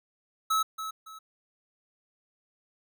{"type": "tone with echo", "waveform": "square", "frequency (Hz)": 1296, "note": "E6", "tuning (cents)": -30, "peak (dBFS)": -24, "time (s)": [0.5, 0.63], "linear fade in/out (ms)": 10, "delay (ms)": 280, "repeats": 2, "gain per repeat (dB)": -10, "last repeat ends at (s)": 1.19, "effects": []}